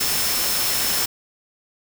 sine tone in noise, 5310 Hz, E8, 12 cents sharp, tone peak -27 dBFS, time 0-1.06 s, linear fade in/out 10 ms, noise white, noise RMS -22 dBFS, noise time 0-1.06 s, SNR -8 dB, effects none

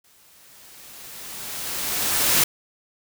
white noise with exponential growth, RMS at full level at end -17 dBFS, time 0.04-2.44 s, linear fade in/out 5 ms, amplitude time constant 520 ms, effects none

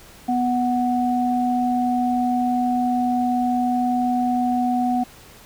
sine tone pair together, 246.9 / 739.9 Hz, B3 / F#5, 0 / 0 cents, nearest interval octave + perfect fifth, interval 1900 cents, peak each -20 / -21 dBFS, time 0.28-5.04 s, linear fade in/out 10 ms, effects pink hiss -46 dBFS RMS until 5.45 s

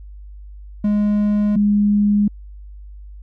triangle / sine tone pair in turn, 207.7 / 205.9 Hz, G#3 / G#3, 0 / -15 cents, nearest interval unison, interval 15 cents, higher first, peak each -12 dBFS, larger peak neither, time 0.84-1.56 / 1.56-2.28 s, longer neither, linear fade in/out 5 ms, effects added 50 Hz sine -34 dBFS peak until 3.22 s

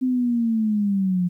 sine linear sweep, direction down, 259.4 to 174.61 Hz, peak -18 dBFS, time 0.01-1.29 s, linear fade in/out 20 ms, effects 10-bit

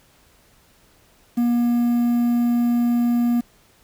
triangle tone with quantisation, 239 Hz, A#3, 43 cents sharp, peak -14 dBFS, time 1.37-3.41 s, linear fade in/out 10 ms, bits 7, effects pink hiss -56 dBFS RMS until 3.83 s

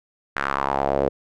sawtooth tone with band-pass filter sweep, 69 Hz, C#2, 7 cents flat, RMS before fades -23 dBFS, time 0.36-1.09 s, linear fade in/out 5 ms, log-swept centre 1600 to 480 Hz, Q 3, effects none

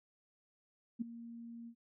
sine tone with ADSR envelope, 233.1 Hz, A#3, in tune, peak -31 dBFS, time 0.99-1.75 s, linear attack 25 ms, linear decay 10 ms, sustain -15 dB, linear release 75 ms, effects none

